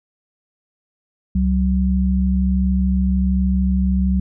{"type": "tone pair together", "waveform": "sine", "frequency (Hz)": [67.3, 188.6], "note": ["C2", "F#3"], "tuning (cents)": [49, 33], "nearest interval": "octave + tritone", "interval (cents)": 1784, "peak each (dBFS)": -17, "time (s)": [1.35, 4.2], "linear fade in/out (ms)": 5, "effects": []}